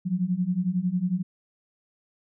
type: beating tone pair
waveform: sine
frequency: 174.61 / 185.61 Hz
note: F3 / F#3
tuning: 0 / +6 cents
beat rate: 11 Hz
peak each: -27 / -25 dBFS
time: 0.05-1.23 s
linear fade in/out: 20 ms
effects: none